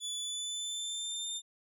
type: tone with pitch glide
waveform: 25% pulse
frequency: 3455 to 3608 Hz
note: A7 to A7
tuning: -32 to +43 cents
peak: -31 dBFS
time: 0-1.42 s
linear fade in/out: 50 ms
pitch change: +75 cents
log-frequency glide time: 0.16-1.26 s
effects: none